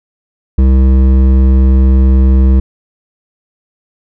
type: tone with hard clipping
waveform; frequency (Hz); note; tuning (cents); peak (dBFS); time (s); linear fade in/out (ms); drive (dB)
sine; 65.41; C2; 0; -6; 0.58-2.6; 5; 11
effects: none